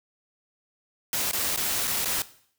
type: noise with dropouts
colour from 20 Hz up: white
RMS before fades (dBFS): -27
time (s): 1.13-2.22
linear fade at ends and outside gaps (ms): 1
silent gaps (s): 1.313-1.332 / 1.562-1.574 / 1.873-1.877 / 2.047-2.057
effects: noise-tail reverb RT60 0.6 s tail -17 dB re dry